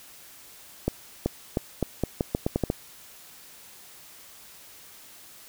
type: accelerating click train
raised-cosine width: 2 ms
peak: -10 dBFS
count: 11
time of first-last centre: 0.88-2.701 s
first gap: 380 ms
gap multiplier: 0.82
effects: white hiss -49 dBFS RMS until 5.48 s